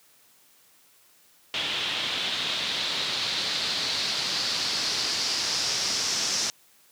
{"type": "noise with low-pass filter sweep", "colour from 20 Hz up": "white", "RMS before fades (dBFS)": -28, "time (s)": [1.54, 6.5], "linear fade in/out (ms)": 0, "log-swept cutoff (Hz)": [3300, 5700], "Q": 3.4, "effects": ["white hiss -59 dBFS RMS until 6.91 s", "high-pass 100 Hz 12 dB/octave"]}